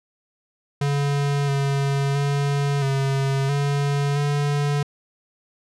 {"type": "tone with pitch steps", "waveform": "square", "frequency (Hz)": [142.2, 139.3, 141.8, 136.4, 142.2, 144.5], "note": ["C#3", "C#3", "C#3", "C#3", "C#3", "D3"], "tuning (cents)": [45, 9, 40, -28, 45, -28], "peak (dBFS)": -20, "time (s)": [0.81, 4.83], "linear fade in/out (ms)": 5, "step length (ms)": 670, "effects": ["low-pass 8000 Hz 12 dB/octave"]}